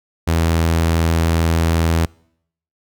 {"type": "tone", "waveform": "sawtooth", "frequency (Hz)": 82.41, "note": "E2", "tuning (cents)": 0, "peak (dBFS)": -10, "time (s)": [0.27, 2.06], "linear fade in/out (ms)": 10, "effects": ["noise-tail reverb RT60 0.7 s tail -26 dB re dry"]}